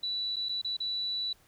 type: tone with dropouts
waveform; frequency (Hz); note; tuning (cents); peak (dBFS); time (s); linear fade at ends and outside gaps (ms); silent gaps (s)
sine; 3951; B7; 0; -30; 0.03-1.33; 5; 0.36-0.365 / 0.487-0.492 / 0.616-0.646 / 0.768-0.802
effects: pink hiss -63 dBFS RMS until 1.47 s